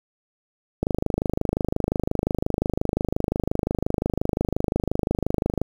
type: click train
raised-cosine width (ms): 2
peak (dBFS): -8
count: 124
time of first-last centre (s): 0.83-5.616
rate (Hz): 25.7
effects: 7-bit